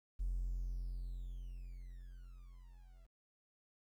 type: tone with level ramp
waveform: triangle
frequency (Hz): 44.13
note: F1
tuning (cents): +19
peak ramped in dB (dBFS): -31 to -55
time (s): 0.19-3.07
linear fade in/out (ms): 20
effects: tanh soft clip ceiling -31 dBFS + 12-bit